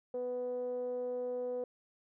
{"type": "tone with low-pass filter", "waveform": "10% pulse", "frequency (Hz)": 248.1, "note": "B3", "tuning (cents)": 8, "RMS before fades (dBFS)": -37, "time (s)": [0.14, 1.64], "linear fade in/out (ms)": 2, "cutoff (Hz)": 520, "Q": 7.6, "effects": []}